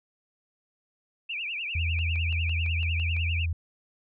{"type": "tone with vibrato", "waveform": "sine", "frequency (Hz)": 2571, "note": "E7", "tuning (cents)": -44, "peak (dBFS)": -30, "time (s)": [1.29, 3.46], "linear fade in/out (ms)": 10, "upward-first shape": "triangle", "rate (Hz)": 10, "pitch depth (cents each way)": 210}
{"type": "tone with pitch glide", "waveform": "sine", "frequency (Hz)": [82.41, 83.08], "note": ["E2", "E2"], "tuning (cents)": [0, 14], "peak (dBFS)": -25, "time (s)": [1.75, 3.53], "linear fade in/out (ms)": 5, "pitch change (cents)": 14, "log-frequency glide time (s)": [2.67, 3.27]}
{"type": "click train", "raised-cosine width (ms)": 0.3, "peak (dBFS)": -31, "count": 8, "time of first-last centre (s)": [1.99, 3.166], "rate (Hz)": 5.95}
{"effects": []}